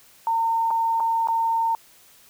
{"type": "tone with dropouts", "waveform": "sine", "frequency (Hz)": 911, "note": "A#5", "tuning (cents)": -40, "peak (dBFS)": -19, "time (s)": [0.27, 1.75], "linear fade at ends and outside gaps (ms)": 1, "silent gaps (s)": [[0.706, 0.71], [1, 1.004], [1.273, 1.285]], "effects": ["white hiss -53 dBFS RMS until 2.29 s"]}